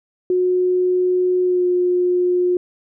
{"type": "tone with pitch glide", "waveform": "sine", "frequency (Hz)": [364, 358.6], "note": ["F#4", "F4"], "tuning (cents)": [-28, 46], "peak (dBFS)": -14, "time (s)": [0.3, 2.57], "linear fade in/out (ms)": 2, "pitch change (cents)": -26, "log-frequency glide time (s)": [1.43, 1.65], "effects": []}